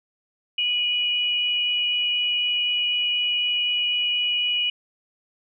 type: tone pair together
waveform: sine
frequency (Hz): 2465 / 2926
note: D#7 / F#7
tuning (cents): -17 / -20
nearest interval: minor third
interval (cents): 297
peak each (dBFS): -27 / -21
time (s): 0.58-4.7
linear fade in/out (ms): 5
effects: none